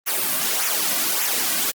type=noise with flanger; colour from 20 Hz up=white; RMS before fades=-22 dBFS; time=0.06-1.72 s; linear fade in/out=20 ms; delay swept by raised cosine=0.22 to 2.32 ms; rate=1.7 Hz; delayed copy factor=-0.65; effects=high-pass 200 Hz 12 dB/octave + Opus 32 kbps